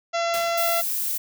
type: harmonic tone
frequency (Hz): 678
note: E5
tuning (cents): +49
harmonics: 1 / 2 / 3 / 4 / 5 / 6 / 7 / 8 / 9 / 10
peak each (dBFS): -23 / -29 / -33 / -35 / -37 / -39 / -40 / -41 / -42 / -43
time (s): 0.13-0.82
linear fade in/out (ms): 20
type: noise with exponential decay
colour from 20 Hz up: white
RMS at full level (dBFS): -30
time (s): 0.34-0.8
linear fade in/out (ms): 0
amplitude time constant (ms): 100
type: noise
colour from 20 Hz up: violet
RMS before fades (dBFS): -26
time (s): 0.57-1.18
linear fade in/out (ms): 10
effects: none